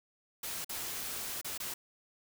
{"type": "noise with dropouts", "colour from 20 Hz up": "white", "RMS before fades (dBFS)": -39, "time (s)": [0.43, 1.74], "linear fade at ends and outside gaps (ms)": 5, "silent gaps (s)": [[0.646, 0.693], [1.414, 1.445], [1.578, 1.6]], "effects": []}